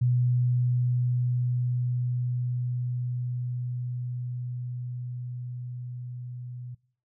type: tone with level ramp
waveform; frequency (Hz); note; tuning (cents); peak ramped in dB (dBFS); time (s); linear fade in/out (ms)
sine; 123.47; B2; 0; -20 to -36; 0.01-6.75; 10
effects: noise-tail reverb RT60 0.5 s tail -22 dB re dry